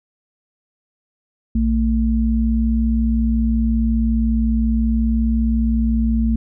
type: tone pair together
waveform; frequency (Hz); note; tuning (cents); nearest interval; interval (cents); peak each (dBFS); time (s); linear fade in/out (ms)
sine; 59.62 / 225.1; A#1 / A3; +40 / +40; octave + major seventh; 2300; -17; 1.55-6.36; 5
effects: none